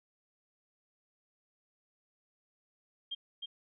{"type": "tone with echo", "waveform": "sine", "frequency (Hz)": 3200, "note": "G7", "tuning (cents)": 35, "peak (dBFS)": -35, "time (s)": [3.11, 3.15], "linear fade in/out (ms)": 10, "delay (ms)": 310, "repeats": 1, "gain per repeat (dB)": -3, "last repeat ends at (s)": 3.46, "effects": []}